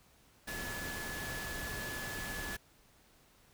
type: tone in noise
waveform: sine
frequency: 1713 Hz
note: A6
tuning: 47 cents flat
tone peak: -42 dBFS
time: 0.47-2.57 s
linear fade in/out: 10 ms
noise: pink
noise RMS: -42 dBFS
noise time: 0.47-2.57 s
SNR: -3 dB
effects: pink hiss -65 dBFS RMS until 3.53 s